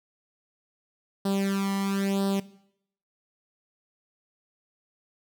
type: tone with flanger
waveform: sawtooth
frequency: 196.5 Hz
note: G3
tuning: 4 cents sharp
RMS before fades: -27 dBFS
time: 1.25-2.4 s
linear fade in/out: 5 ms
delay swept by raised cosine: 0.22 to 0.99 ms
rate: 1 Hz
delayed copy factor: +0.85
effects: noise-tail reverb RT60 0.7 s tail -18 dB re dry